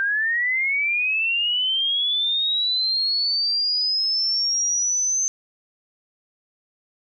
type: linear sweep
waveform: sine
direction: up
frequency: 1568 to 6272 Hz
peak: -19 dBFS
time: 0-5.28 s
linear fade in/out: 0 ms
effects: none